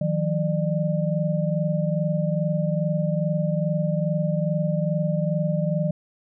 sine tone cluster, 158.4 / 180.8 / 599 Hz, D#3 / F#3 / D5, +31 / -40 / +34 cents, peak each -23 / -26 / -27 dBFS, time 0.01-5.91 s, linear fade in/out 5 ms, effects none

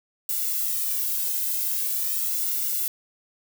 violet noise with flanger, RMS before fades -26 dBFS, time 0.29-2.88 s, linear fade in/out 2 ms, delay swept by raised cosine 1.4 to 1.94 ms, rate 0.43 Hz, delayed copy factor +0.95, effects none

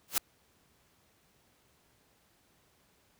white noise with exponential growth, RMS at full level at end -23 dBFS, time 0.08-0.18 s, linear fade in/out 2 ms, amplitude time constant 20 ms, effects pink hiss -68 dBFS RMS until 3.19 s + high-pass 60 Hz 12 dB/octave

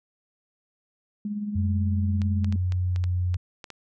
sine tone with tremolo, 207.5 Hz, G#3, 1 cent flat, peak -25 dBFS, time 1.25-2.56 s, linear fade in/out 2 ms, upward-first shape triangle, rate 18 Hz, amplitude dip 55%
sine tone with pitch glide, 91 to 89.7 Hz, F#2 to F2, -28 to +47 cents, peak -22 dBFS, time 1.55-3.37 s, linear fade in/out 10 ms, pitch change -25 cents, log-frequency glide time 2.7-3.12 s
clicks, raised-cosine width 0.2 ms, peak -22 dBFS, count 9, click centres 2.218 / 2.445 / 2.525 / 2.722 / 2.961 / 3.04 / 3.343 / 3.642 / 3.703 s
effects none

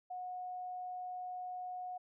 sine tone, 729 Hz, F#5, 26 cents flat, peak -40 dBFS, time 0.1-1.98 s, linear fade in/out 10 ms, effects none

